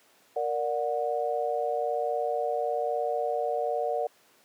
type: chord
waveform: sine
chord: Bb augmented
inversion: none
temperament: equal with one note detuned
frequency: 466.2 / 587.3 / 731.1 Hz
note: Bb4 / D5 / F#5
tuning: 0 / 0 / -21 cents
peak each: -30 dBFS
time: 0.36-4.07 s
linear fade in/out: 5 ms
effects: pink hiss -61 dBFS RMS until 4.44 s + high-pass 300 Hz 12 dB/octave